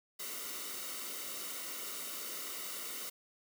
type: noise with comb filter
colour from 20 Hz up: white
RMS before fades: -42 dBFS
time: 0.19-3.1 s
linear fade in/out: 10 ms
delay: 1.2 ms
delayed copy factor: -0.6
effects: high-pass 200 Hz 12 dB/octave